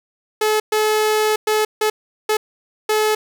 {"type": "tone bursts at uneven times", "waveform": "sawtooth", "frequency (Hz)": 429.4, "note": "A4", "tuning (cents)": -42, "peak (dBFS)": -11, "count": 6, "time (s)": [[0.41, 0.6], [0.72, 1.36], [1.47, 1.65], [1.81, 1.9], [2.29, 2.37], [2.89, 3.15]], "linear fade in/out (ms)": 5, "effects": []}